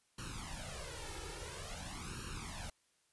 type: noise with flanger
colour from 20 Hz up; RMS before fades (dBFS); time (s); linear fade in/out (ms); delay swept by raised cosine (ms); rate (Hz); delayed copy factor
pink; -45; 0.18-2.7; 5; 0.71 to 2.31; 0.49; +0.9
effects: white hiss -75 dBFS RMS until 3.12 s + resampled to 24000 Hz